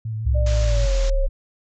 sine tone with vibrato, 110 Hz, A2, in tune, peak -24 dBFS, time 0.05-0.86 s, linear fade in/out 5 ms, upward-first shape sine, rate 6.6 Hz, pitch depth 28 cents each way
sine linear sweep, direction down, 69.3 to 31 Hz, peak -16 dBFS, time 0.25-1.29 s, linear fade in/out 20 ms
sine tone with pitch glide, 598 to 542.1 Hz, D5 to C#5, +31 to -39 cents, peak -26 dBFS, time 0.34-1.27 s, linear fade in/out 20 ms, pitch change -170 cents, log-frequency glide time 0.65-0.92 s
white low-pass noise, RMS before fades -36 dBFS, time 0.46-1.1 s, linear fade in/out 5 ms, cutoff 7200 Hz, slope 96 dB/octave
effects none

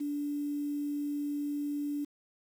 sine tone with quantisation, 290.4 Hz, D4, 19 cents flat, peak -31 dBFS, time 0-2.05 s, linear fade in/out 10 ms, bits 9, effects none

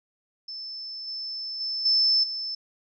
sine tone with level steps, 5274 Hz, E8, in tune, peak -34 / -31 / -27 / -18 / -29 dBFS, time 0.48-2.55 s, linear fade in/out 5 ms, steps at 1.07 / 1.6 / 1.85 / 2.23 s, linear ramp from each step 10 ms, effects none

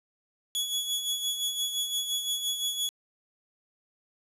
sawtooth tone with tremolo, 3377 Hz, G#7, 28 cents sharp, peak -23 dBFS, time 0.55-2.89 s, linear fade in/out 0 ms, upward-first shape sine, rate 5.8 Hz, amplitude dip 55%, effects resampled to 32000 Hz + 10-bit

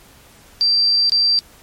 sine tone with dropouts, 4699 Hz, D8, in tune, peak -12 dBFS, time 0.61-1.39 s, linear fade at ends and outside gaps 0 ms, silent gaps 1.096-1.12 s, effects pink hiss -47 dBFS RMS until 1.62 s + MP3 64 kbps

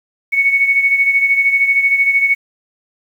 sine beating tone pair, 2217 / 2230 Hz, C#7 / C#7, 0 / +10 cents, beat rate 13 Hz, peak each -11 / -18 dBFS, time 0.32-2.35 s, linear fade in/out 20 ms, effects 7-bit

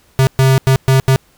square tone bursts at uneven times, 132.8 Hz, C3, 26 cents sharp, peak -8 dBFS, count 5, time 0.19-0.27 / 0.39-0.58 / 0.67-0.76 / 0.88-1 / 1.08-1.16 s, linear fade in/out 0 ms, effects pink hiss -52 dBFS RMS until 1.37 s

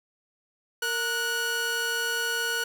sawtooth tone pair together, 462.4 / 1466.2 Hz, A#4 / F#6, -14 / -16 cents, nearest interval octave + minor sixth, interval 1998 cents, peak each -30 / -23 dBFS, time 0.82-2.64 s, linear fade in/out 5 ms, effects none

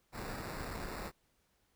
pink noise with sample-and-hold, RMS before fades -42 dBFS, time 0.12-1.12 s, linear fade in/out 50 ms, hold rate 3150 Hz, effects pink hiss -75 dBFS RMS until 1.75 s

